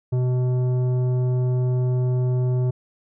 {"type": "tone with tanh clipping", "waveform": "triangle", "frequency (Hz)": 125.9, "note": "B2", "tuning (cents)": 34, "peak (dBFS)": -20, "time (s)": [0.12, 2.71], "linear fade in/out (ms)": 10, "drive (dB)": 15, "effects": []}